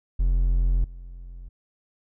triangle tone with level steps, 43.65 Hz, F1, in tune, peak -16 / -35 dBFS, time 0.19-1.49 s, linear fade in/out 10 ms, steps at 0.84 s, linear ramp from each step 2 ms, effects none

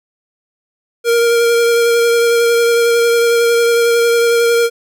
square tone with vibrato, 468 Hz, A#4, 7 cents sharp, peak -10 dBFS, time 1.04-4.7 s, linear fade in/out 50 ms, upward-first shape sine, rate 11 Hz, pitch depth 14 cents each way, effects none

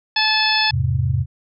harmonic tone, 867 Hz, A5, 26 cents flat, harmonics 1 / 2 / 3 / 4 / 5 / 6, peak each -22 / -22 / -22 / -22 / -22 / -22 dBFS, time 0.16-0.71 s, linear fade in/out 5 ms
sine chord, E augmented, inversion none, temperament equal with one note detuned, 83.85 / 103.83 / 130.81 Hz, E2 / G#2 / B#2, +30 / 0 / 0 cents, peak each -22 / -21 / -19 dBFS, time 0.7-1.26 s, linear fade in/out 50 ms
effects none

